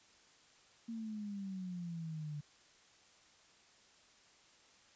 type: exponential sweep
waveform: sine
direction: down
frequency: 231.6 to 145.7 Hz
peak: -40 dBFS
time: 0.88-2.41 s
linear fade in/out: 10 ms
effects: white hiss -65 dBFS RMS until 4.95 s + resampled to 16000 Hz